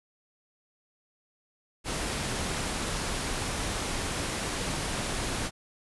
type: low-pass noise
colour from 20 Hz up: pink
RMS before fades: -32 dBFS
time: 1.84-5.51 s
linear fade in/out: 50 ms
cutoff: 11000 Hz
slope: 96 dB/octave
effects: none